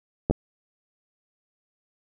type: clicks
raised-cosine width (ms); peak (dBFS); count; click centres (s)
2; -9 / -8; 2; 0.299 / 0.31
effects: none